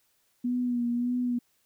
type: tone with vibrato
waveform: sine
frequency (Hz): 243.1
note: B3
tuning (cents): -27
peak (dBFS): -25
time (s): 0.44-1.39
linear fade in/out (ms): 10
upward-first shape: sine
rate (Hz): 1.7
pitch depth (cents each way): 35
effects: white hiss -70 dBFS RMS until 1.65 s